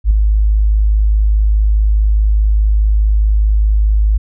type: tone with ADSR envelope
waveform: sine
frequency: 52.4 Hz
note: G#1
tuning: 16 cents sharp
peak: -4 dBFS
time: 0.04-4.18 s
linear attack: 64 ms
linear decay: 6 ms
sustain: -4 dB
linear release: 12 ms
effects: none